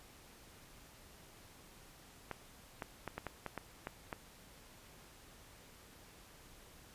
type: clicks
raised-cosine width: 0.5 ms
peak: -25 dBFS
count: 9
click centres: 2.313 / 2.822 / 3.077 / 3.18 / 3.267 / 3.463 / 3.577 / 3.871 / 4.128 s
effects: pink hiss -59 dBFS RMS until 6.94 s + resampled to 32000 Hz